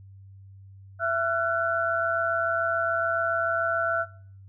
sine tone cluster, 667 / 1359 / 1486 Hz, E5 / F6 / F#6, +20 / -48 / +7 cents, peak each -27 dBFS, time 0.99-4.06 s, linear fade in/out 50 ms, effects noise-tail reverb RT60 0.5 s tail -20 dB re dry + added 97 Hz sine -45 dBFS peak until 4.48 s

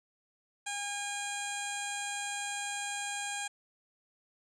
15% pulse tone with low-pass filter, 812 Hz, G#5, 39 cents flat, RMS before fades -37 dBFS, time 0.66-3.48 s, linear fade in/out 10 ms, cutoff 7700 Hz, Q 3.5, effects none

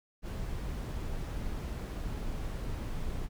brown noise, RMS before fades -36 dBFS, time 0.22-3.29 s, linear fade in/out 50 ms, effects none

